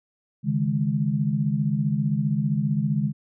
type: chord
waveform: sine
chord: C# suspended second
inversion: none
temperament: equal with one note detuned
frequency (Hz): 140.28 / 155.56 / 207.7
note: C#3 / D#3 / G#3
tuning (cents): +21 / 0 / 0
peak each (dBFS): -25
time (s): 0.43-3.13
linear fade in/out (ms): 50
effects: none